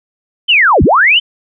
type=linear two-way sweep; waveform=sine; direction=down then up; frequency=3145 to 40.7 to 3145 Hz; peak=-5 dBFS; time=0.48-1.2 s; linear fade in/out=20 ms; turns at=0.83 s; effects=none